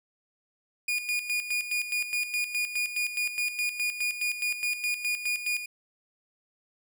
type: tone with tremolo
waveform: 40% pulse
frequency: 2444 Hz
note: D#7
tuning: 32 cents flat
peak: -25 dBFS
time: 0.88-5.66 s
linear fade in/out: 5 ms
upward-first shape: square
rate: 4.8 Hz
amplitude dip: 65%
effects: none